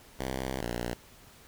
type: tone pair in turn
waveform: 5% pulse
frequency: 65.41 / 59.4 Hz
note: C2 / A#1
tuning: 0 / +33 cents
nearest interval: major second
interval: 167 cents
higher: first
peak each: -21 dBFS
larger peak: neither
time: 0.19-0.61 / 0.61-0.94 s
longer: first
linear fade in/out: 5 ms
effects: pink hiss -55 dBFS RMS until 1.47 s